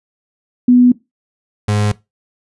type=tone pair in turn; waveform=sine / 35% pulse; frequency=247 / 104.33 Hz; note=B3 / G#2; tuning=0 / +8 cents; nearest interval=octave + minor third; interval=1492 cents; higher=first; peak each=-5 / -11 dBFS; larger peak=first; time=0.68-0.92 / 1.68-1.92 s; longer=neither; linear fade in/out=5 ms; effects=noise-tail reverb RT60 0.2 s tail -19 dB re dry + resampled to 24000 Hz